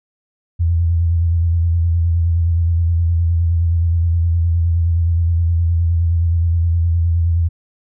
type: tone with vibrato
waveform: sine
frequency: 84.2 Hz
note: E2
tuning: 37 cents sharp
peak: -12 dBFS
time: 0.59-7.49 s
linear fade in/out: 20 ms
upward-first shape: square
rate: 9.6 Hz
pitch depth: 33 cents each way
effects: none